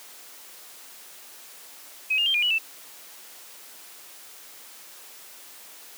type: tone with pitch steps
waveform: sine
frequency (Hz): 2537 / 2826 / 3171 / 2422 / 2936 / 2655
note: D#7 / F7 / G7 / D#7 / F#7 / E7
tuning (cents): +33 / +20 / +19 / -47 / -14 / +12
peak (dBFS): -20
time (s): 2.1-2.586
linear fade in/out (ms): 10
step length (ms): 81
effects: white hiss -46 dBFS RMS until 5.97 s + high-pass 300 Hz 12 dB/octave